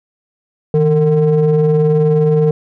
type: ring-modulated tone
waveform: triangle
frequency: 148.2 Hz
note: D3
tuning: 16 cents sharp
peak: -4 dBFS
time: 0.74-2.51 s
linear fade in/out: 2 ms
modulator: 306 Hz
effects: none